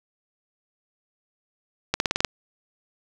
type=accelerating click train; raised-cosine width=0.2 ms; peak=-4 dBFS; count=7; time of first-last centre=1.94-2.248 s; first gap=61 ms; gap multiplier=0.93; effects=7-bit